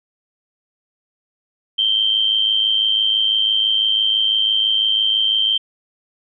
sine tone with amplitude modulation, 3136 Hz, G7, in tune, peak -11 dBFS, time 1.78-5.58 s, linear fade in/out 10 ms, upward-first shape sine, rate 106 Hz, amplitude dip 65%, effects none

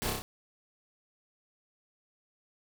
pink noise with echo, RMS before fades -34 dBFS, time 0.02-0.1 s, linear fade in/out 0 ms, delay 30 ms, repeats 4, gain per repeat -2 dB, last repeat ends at 0.22 s, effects none

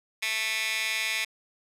15% pulse tone with high-pass filter, 220.3 Hz, A3, 2 cents sharp, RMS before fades -29 dBFS, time 0.22-1.25 s, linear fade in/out 10 ms, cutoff 2400 Hz, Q 2.3, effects resampled to 32000 Hz

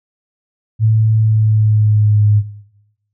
sine tone with pitch glide, 110 to 104.73 Hz, A2 to G#2, 0 to +15 cents, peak -8 dBFS, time 0.79-2.43 s, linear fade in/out 50 ms, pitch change -85 cents, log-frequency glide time 1.17-2.25 s, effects noise-tail reverb RT60 1.0 s tail -19 dB re dry

